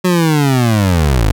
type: linear sweep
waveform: 25% pulse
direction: down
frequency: 185 to 45.91 Hz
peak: -6 dBFS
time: 0.04-1.32 s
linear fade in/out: 10 ms
effects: none